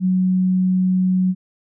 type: tone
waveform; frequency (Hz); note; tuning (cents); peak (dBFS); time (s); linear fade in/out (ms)
sine; 185; F#3; 0; -14; 0-1.35; 50
effects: none